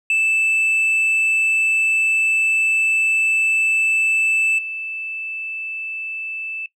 sine tone with level steps, 2637 Hz, E7, in tune, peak -12 / -25 dBFS, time 0.1-6.66 s, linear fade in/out 2 ms, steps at 4.58 s, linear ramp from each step 10 ms, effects noise-tail reverb RT60 0.1 s tail -18 dB re dry + tanh soft clip ceiling -14 dBFS

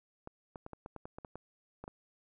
clicks, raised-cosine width 1 ms, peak -30 dBFS, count 12, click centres 0.274 / 0.558 / 0.664 / 0.733 / 0.861 / 0.963 / 1.055 / 1.185 / 1.248 / 1.356 / 1.84 / 1.879 s, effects none

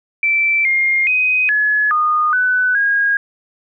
sine tone with pitch steps, 2332 / 2124 / 2509 / 1700 / 1227 / 1499 / 1635 Hz, D7 / C7 / D#7 / G#6 / D#6 / F#6 / G#6, -13 / +25 / +14 / +40 / -25 / +22 / -28 cents, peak -12 dBFS, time 0.23-3.17 s, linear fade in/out 2 ms, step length 420 ms, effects none

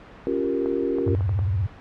sine chord, G half-diminished seventh, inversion second, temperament equal, 277.2 / 349.2 / 392 / 466.2 Hz, Db4 / F4 / G4 / Bb4, 0 / 0 / 0 / 0 cents, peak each -27 dBFS, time 0.27-1.15 s, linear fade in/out 0 ms
clicks, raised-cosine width 1 ms, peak -21 dBFS, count 6, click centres 0.659 / 0.985 / 1.078 / 1.208 / 1.293 / 1.391 s
sine tone with vibrato, 96.1 Hz, G2, 34 cents flat, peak -20 dBFS, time 1.06-1.67 s, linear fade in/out 10 ms, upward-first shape sine, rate 17 Hz, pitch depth 220 cents each way
effects pink hiss -44 dBFS RMS until 1.8 s + low-pass 2000 Hz 12 dB/octave

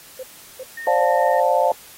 sine tone bursts, 518 Hz, C5, 17 cents flat, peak -29 dBFS, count 3, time 0.19-1.036 s, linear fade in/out 5 ms, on 42 ms, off 360 ms
sine tone, 1836 Hz, A#6, 27 cents flat, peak -29 dBFS, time 0.77-1.4 s, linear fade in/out 5 ms
sine chord, D minor seventh, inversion third, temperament just, 528.6 / 587.3 / 704.8 / 881 Hz, C5 / D5 / F5 / A5, +18 / 0 / +16 / +2 cents, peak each -20 dBFS, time 0.87-1.72 s, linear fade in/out 2 ms
effects white hiss -44 dBFS RMS until 1.97 s + AAC 48 kbps

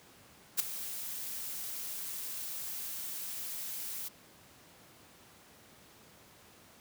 blue noise with ADSR envelope, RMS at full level -25 dBFS, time 0.57-4.09 s, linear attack 30 ms, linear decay 4 ms, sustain -15 dB, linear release 17 ms, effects pink hiss -58 dBFS RMS until 6.8 s + high-pass 100 Hz 12 dB/octave

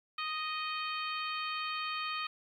harmonic tone, 622.3 Hz, D#5, in tune, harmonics 2 / 3 / 4 / 5 / 6 / 7, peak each -37 / -45 / -40 / -43 / -47 / -45 dBFS, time 0.18-2.27 s, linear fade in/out 5 ms, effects 11-bit

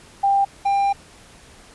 sine / triangle tone pair in turn, 793 / 795.8 Hz, G5 / G5, +20 / +26 cents, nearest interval unison, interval 6 cents, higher second, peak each -14 dBFS, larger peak neither, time 0.23-0.45 / 0.65-0.93 s, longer second, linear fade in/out 10 ms, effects pink hiss -47 dBFS RMS until 1.74 s + resampled to 24000 Hz

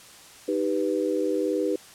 sine chord, Eb augmented, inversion none, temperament equal, 311.1 / 392 / 493.9 Hz, Eb4 / G4 / B4, 0 / 0 / 0 cents, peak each -27 dBFS, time 0.48-1.76 s, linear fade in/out 5 ms, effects white hiss -48 dBFS RMS until 1.94 s + low-pass 10000 Hz 12 dB/octave

